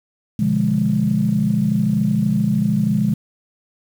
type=chord; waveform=sine; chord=B diminished seventh; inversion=none; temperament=equal; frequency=123.47 / 146.83 / 174.61 / 207.7 Hz; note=B2 / D3 / F3 / Ab3; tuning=0 / 0 / 0 / 0 cents; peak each=-23 / -22 / -21 / -17 dBFS; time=0.39-3.14 s; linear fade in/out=5 ms; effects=tanh soft clip ceiling -5 dBFS + 7-bit